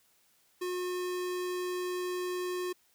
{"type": "tone", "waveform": "square", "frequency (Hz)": 361.1, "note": "F#4", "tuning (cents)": -42, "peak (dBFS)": -33, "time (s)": [0.61, 2.73], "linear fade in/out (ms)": 10, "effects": ["white hiss -68 dBFS RMS until 2.94 s"]}